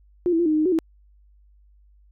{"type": "tone with pitch steps", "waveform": "sine", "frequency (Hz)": [353.8, 328.7, 345.7, 309.9, 307.8, 309.6, 369.1, 323.7], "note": ["F4", "E4", "F4", "D#4", "D#4", "D#4", "F#4", "E4"], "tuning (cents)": [23, -5, -18, -7, -19, -9, -4, -31], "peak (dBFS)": -17, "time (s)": [0.26, 0.788], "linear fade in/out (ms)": 0, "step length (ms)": 66, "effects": ["added 50 Hz sine -52 dBFS peak until 2.11 s"]}